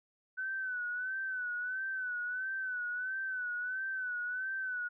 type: tone with vibrato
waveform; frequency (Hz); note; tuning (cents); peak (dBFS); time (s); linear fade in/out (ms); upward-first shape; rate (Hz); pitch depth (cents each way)
sine; 1505; F#6; +29; -34; 0.37-4.89; 20; sine; 1.5; 63
effects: none

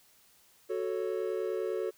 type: chord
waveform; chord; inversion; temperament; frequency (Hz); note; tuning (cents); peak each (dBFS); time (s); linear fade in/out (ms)
triangle; F# minor; none; equal; 370 / 440 / 554.4; F#4 / A4 / C#5; 0 / 0 / 0; -32 / -32 / -36; 0.69-1.91; 20
effects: white hiss -63 dBFS RMS until 1.97 s

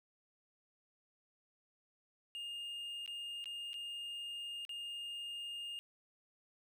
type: tone with dropouts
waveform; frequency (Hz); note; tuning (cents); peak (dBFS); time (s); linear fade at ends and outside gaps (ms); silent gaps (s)
triangle; 2828; F7; +21; -40; 2.35-5.79; 0; 3.061-3.077 / 3.442-3.457 / 3.732-3.741 / 4.651-4.693
effects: none

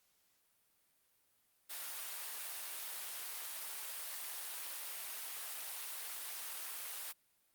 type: high-pass noise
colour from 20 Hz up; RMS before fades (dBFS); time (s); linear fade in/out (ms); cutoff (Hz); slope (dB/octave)
white; -44; 1.69-7.13; 20; 670; 12
effects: white hiss -75 dBFS RMS until 7.54 s + Opus 48 kbps

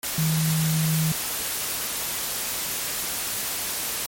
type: tone in noise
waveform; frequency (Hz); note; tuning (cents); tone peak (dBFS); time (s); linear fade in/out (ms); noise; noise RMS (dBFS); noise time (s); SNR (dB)
sine; 158.7; D#3; +35; -20; 0.18-1.12; 2; white; -28; 0.03-4.06; +5
effects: MP3 64 kbps

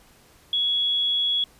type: tone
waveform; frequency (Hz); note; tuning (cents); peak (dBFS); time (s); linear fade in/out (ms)
sine; 3356; G#7; +17; -20; 0.53-1.44; 2
effects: pink hiss -55 dBFS RMS until 1.59 s + resampled to 32000 Hz

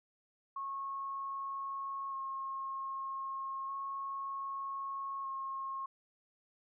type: tone with vibrato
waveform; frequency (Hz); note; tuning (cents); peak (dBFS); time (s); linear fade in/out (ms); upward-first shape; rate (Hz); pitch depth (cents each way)
sine; 1086; C#6; -36; -37; 0.56-5.86; 5; square; 0.32; 12
effects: none

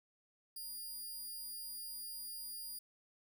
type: tone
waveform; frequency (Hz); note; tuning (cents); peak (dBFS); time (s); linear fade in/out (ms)
5% pulse; 4838; D#8; -49; -37; 0.56-2.79; 5
effects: 12-bit

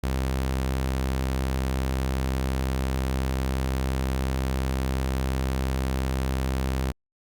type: tone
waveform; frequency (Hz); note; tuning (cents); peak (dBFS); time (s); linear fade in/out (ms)
sawtooth; 65.7; C2; +8; -20; 0.03-6.92; 10
effects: Opus 48 kbps

